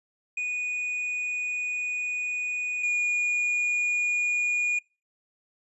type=tone pair in turn; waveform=triangle; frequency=2469 / 2443 Hz; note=D#7 / D#7; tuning=-14 / -32 cents; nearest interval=unison; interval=18 cents; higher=first; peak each=-25 / -21 dBFS; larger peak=second; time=0.37-2.83 / 2.83-4.79 s; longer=first; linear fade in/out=5 ms; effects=noise-tail reverb RT60 0.3 s tail -25 dB re dry + resampled to 24000 Hz